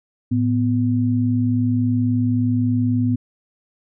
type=tone pair together; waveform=sine; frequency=110 / 248.8 Hz; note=A2 / B3; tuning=0 / +13 cents; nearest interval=octave + major second; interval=1413 cents; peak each=-19 / -18 dBFS; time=0.31-3.16 s; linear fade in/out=10 ms; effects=none